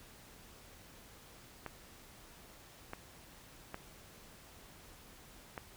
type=clicks; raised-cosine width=0.5 ms; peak=-26 dBFS; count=4; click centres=1.663 / 2.934 / 3.744 / 5.578 s; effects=pink hiss -57 dBFS RMS until 5.76 s